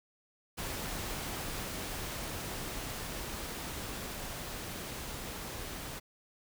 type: noise with level ramp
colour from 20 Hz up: pink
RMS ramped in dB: -38 to -42 dBFS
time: 0.57-6 s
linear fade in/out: 20 ms
effects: none